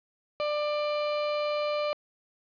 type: tone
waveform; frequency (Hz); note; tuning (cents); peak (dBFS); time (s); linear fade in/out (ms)
35% pulse; 594; D5; +20; -25; 0.4-1.93; 0
effects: resampled to 11025 Hz + 9-bit